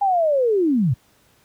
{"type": "linear sweep", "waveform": "sine", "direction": "down", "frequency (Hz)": [819, 108.8], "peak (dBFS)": -15, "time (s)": [0.01, 0.94], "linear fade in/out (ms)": 10, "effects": ["pink hiss -58 dBFS RMS until 1.44 s", "high-pass 60 Hz 12 dB/octave"]}